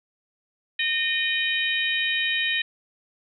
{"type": "harmonic tone with a mistuned harmonic", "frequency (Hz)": 613, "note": "D#5", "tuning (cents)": -26, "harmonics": [3, 4, 5, 6], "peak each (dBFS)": [-26, -27, -28, -29], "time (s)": [0.79, 2.62], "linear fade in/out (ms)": 5, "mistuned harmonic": 6, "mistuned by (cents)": 53, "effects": []}